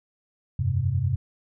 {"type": "chord", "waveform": "sine", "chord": "F suspended second", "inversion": "none", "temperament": "equal", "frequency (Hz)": [87.31, 98, 130.81], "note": ["F2", "G2", "C3"], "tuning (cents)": [0, 0, 0], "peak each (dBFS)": [-28, -25, -25], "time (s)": [0.59, 1.16], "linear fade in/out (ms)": 5, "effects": []}